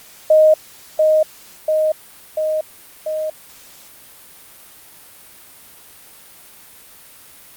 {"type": "tone with echo", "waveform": "sine", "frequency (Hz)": 622.3, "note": "D#5", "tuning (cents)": 0, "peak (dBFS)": -7, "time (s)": [0.3, 0.54], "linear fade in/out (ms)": 5, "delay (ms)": 690, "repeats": 4, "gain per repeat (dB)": -3, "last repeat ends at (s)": 3.3, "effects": ["white hiss -43 dBFS RMS until 7.56 s", "Opus 48 kbps"]}